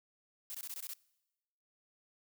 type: noise bursts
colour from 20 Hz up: blue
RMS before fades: -43 dBFS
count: 7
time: 0.5-0.935 s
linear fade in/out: 0 ms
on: 45 ms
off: 20 ms
effects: noise-tail reverb RT60 1.0 s tail -23 dB re dry